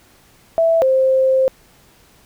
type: tone pair in turn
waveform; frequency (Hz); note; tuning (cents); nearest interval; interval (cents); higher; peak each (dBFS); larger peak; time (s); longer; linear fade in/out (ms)
sine; 659.3 / 525.9; E5 / C5; 0 / +9; major third; 391; first; -11; neither; 0.58-0.82 / 0.82-1.48; second; 0
effects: pink hiss -51 dBFS RMS until 2.25 s